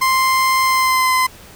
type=tone with pitch glide; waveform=30% pulse; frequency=1046.5 to 1027.3 Hz; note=C6 to C6; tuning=0 to -32 cents; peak=-10 dBFS; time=0.01-1.27 s; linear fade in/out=10 ms; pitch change=-32 cents; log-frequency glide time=0.64-1.14 s; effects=pink hiss -41 dBFS RMS until 1.55 s